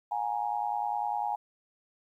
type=tone with amplitude modulation; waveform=sine; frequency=829 Hz; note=G#5; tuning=3 cents flat; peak=-24 dBFS; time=0.11-1.36 s; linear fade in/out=10 ms; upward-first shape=sine; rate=110 Hz; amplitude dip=100%; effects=11-bit